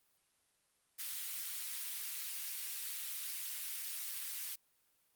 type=high-pass noise; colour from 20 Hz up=white; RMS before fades=-42 dBFS; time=0.98-4.56 s; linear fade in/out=20 ms; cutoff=2000 Hz; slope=12 dB/octave; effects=white hiss -75 dBFS RMS until 5.15 s + Opus 32 kbps